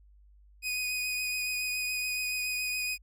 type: tone with vibrato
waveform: sawtooth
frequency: 2489 Hz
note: D#7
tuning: in tune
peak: -27 dBFS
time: 0.62-2.98 s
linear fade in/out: 50 ms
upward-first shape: triangle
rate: 7.1 Hz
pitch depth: 16 cents each way
effects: added 50 Hz sine -55 dBFS peak until 3.02 s